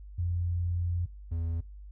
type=tone pair in turn; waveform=sine / triangle; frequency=87.31 / 83.03 Hz; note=F2 / E2; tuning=0 / +13 cents; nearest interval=minor second; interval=87 cents; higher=first; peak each=-27 dBFS; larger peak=neither; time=0.18-1.06 / 1.31-1.61 s; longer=first; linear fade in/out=10 ms; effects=noise-tail reverb RT60 0.3 s tail -23 dB re dry + added 50 Hz sine -43 dBFS peak until 1.91 s